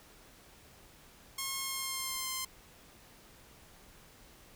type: tone with pitch glide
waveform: 5% pulse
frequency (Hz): 1078 to 1046.7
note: C#6 to C6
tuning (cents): -49 to 0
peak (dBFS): -23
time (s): 1.38-2.45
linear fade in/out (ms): 5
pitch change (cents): -51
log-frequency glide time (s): 1.58-2.3
effects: pink hiss -58 dBFS RMS until 4.55 s